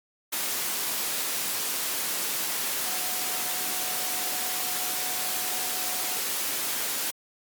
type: tone in noise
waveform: sine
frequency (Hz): 736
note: F#5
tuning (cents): -9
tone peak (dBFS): -40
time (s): 2.85-6.18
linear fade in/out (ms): 10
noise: white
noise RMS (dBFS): -29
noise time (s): 0.32-7.11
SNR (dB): -14
effects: high-pass 200 Hz 12 dB/octave + Opus 48 kbps